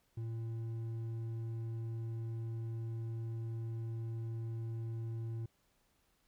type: tone with hard clipping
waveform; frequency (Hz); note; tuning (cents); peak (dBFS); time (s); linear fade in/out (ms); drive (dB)
sine; 113.9; A#2; -40; -39; 0.17-5.46; 5; 5
effects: pink hiss -75 dBFS RMS until 6.27 s